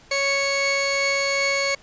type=tone pair together; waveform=sawtooth; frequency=554.4 / 2215 Hz; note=C#5 / C#7; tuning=0 / -2 cents; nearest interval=2 octaves; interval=2398 cents; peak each=-20 / -18 dBFS; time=0.11-1.75 s; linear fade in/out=5 ms; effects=pink hiss -51 dBFS RMS until 1.82 s + resampled to 16000 Hz